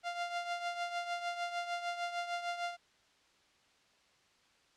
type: tone with tremolo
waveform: sawtooth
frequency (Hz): 697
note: F5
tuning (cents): -4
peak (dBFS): -29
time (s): 0.03-2.77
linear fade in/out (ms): 50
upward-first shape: triangle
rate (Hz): 6.6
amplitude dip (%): 70
effects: white hiss -68 dBFS RMS until 4.76 s + low-pass 5000 Hz 12 dB/octave